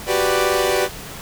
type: chord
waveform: sawtooth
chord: G major seventh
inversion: third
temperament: equal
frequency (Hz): 370 / 392 / 493.9 / 587.3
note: F#4 / G4 / B4 / D5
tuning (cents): 0 / 0 / 0 / 0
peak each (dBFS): -18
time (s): 0.06-0.89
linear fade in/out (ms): 50
effects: pink hiss -34 dBFS RMS until 1.21 s